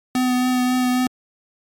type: tone with vibrato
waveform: square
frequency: 251.6 Hz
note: B3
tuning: 32 cents sharp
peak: -17 dBFS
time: 0.15-1.07 s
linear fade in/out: 2 ms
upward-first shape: triangle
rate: 3.7 Hz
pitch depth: 17 cents each way
effects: MP3 96 kbps